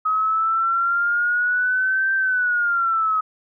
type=exponential two-way sweep; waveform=sine; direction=up then down; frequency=1267 to 1568 to 1267 Hz; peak=-17 dBFS; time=0.05-3.21 s; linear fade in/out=10 ms; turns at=2.14 s; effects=none